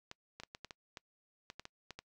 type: clicks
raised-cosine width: 0.2 ms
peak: -28 dBFS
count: 12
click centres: 0.114 / 0.4 / 0.435 / 0.549 / 0.647 / 0.708 / 0.972 / 1.501 / 1.596 / 1.654 / 1.907 / 1.99 s
effects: noise-tail reverb RT60 0.1 s tail -26 dB re dry